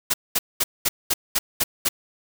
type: noise bursts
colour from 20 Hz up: white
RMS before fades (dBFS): -20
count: 8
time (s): 0.1-1.89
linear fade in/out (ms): 10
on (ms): 40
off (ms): 210
effects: none